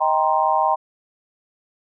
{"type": "chord", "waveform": "sine", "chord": "C minor seventh", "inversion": "first", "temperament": "just", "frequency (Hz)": [627.9, 784.9, 941.9, 1046.5], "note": ["Eb5", "G5", "Bb5", "C6"], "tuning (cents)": [16, 2, 18, 0], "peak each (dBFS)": [-23, -20, -20, -22], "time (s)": [0, 0.76], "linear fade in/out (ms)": 20, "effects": []}